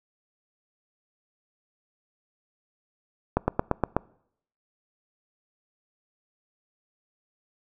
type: slowing click train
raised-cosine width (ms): 1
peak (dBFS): -7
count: 6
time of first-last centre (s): 3.37-3.966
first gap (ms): 110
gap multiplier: 1.04
effects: noise-tail reverb RT60 0.7 s tail -24 dB re dry